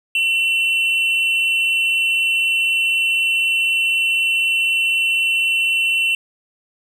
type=tone pair together; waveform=triangle; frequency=2712 / 2992 Hz; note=E7 / F#7; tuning=+49 / +19 cents; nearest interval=major second; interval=170 cents; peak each=-14 / -22 dBFS; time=0.15-6.15 s; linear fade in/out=2 ms; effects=none